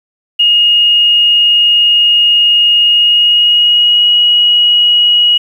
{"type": "tone with pitch glide", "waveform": "sine", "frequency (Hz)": [2861, 2903], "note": ["F7", "F#7"], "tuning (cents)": [41, -34], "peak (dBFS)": -5, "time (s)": [0.39, 5.38], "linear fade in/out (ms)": 10, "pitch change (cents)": 25, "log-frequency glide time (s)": [2.81, 4.12], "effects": ["7-bit"]}